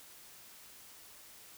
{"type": "silence", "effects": ["white hiss -55 dBFS RMS until 1.57 s"]}